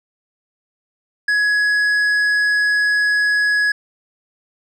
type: tone with tanh clipping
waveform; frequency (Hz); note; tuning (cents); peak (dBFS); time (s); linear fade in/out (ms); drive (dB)
triangle; 1678; G#6; +17; -15; 1.28-3.72; 5; 11
effects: none